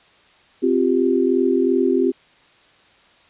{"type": "chord", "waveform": "sine", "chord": "C suspended fourth", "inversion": "none", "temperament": "equal", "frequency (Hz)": [261.6, 349.2, 392], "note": ["C4", "F4", "G4"], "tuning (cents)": [0, 0, 0], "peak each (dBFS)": -19, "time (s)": [0.62, 2.12], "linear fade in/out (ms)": 20, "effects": ["white hiss -53 dBFS RMS until 3.29 s", "resampled to 8000 Hz"]}